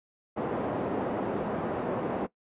pink band-pass noise, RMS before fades -31 dBFS, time 0.36-2.27 s, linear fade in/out 20 ms, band 240 to 730 Hz, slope 12 dB/octave, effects noise-tail reverb RT60 0.1 s tail -18 dB re dry + resampled to 8000 Hz

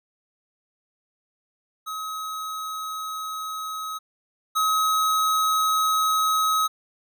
square tone pair in turn, 1274 / 1274 Hz, D#6 / D#6, +41 / +41 cents, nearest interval unison, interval 0 cents, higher neither, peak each -30 / -20 dBFS, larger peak second, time 1.86-3.99 / 4.55-6.68 s, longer neither, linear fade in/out 20 ms, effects none

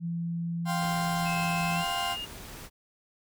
sine tone, 169.1 Hz, E3, 44 cents sharp, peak -29 dBFS, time 0-1.85 s, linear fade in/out 50 ms
35% pulse chord, F suspended second, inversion none, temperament equal, 698.5 / 784 / 1046.5 Hz, F5 / G5 / C6, 0 / 0 / 0 cents, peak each -32 / -32 / -32 dBFS, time 0.65-2.17 s, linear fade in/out 50 ms
pink noise, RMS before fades -44 dBFS, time 0.78-2.7 s, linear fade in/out 50 ms
sine tone with pitch glide, 2600 to 2835 Hz, E7 to F7, -24 to +25 cents, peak -34 dBFS, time 1.25-2.26 s, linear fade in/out 20 ms, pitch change +149 cents, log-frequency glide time 1.73-1.83 s
effects none

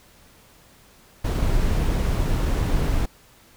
brown noise, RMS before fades -21 dBFS, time 1.24-3.06 s, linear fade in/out 10 ms, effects pink hiss -53 dBFS RMS until 3.56 s

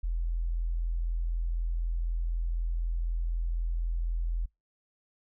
sine tone, 42 Hz, E1, 33 cents sharp, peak -27 dBFS, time 0.03-4.46 s, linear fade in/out 10 ms, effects noise-tail reverb RT60 0.2 s tail -26 dB re dry

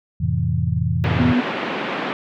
sine chord, F major seventh, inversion none, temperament equal, 87.31 / 110 / 130.81 / 164.81 Hz, F2 / A2 / C3 / E3, 0 / 0 / 0 / 0 cents, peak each -23 dBFS, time 0.2-1.33 s, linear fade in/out 10 ms
pink band-pass noise, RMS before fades -25 dBFS, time 1.04-2.13 s, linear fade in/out 0 ms, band 200 to 3000 Hz, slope 24 dB/octave
sine tone, 246.9 Hz, B3, in tune, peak -15 dBFS, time 1.19-1.41 s, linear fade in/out 10 ms
effects none

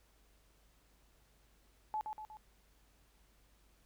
sine tone with echo, 860 Hz, A5, 40 cents flat, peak -34 dBFS, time 1.94-2.01 s, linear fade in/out 0 ms, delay 120 ms, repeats 3, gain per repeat -5 dB, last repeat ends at 2.37 s, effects added 50 Hz sine -68 dBFS peak until 3.85 s + pink hiss -71 dBFS RMS until 3.85 s

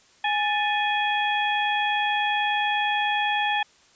harmonic tone with a mistuned harmonic, 830.6 Hz, G#5, in tune, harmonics 1 / 2 / 3 / 4, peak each -24 / -27 / -29 / -30 dBFS, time 0.24-3.63 s, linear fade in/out 5 ms, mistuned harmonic 2, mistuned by +100 cents, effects white hiss -57 dBFS RMS until 3.95 s + resampled to 16000 Hz

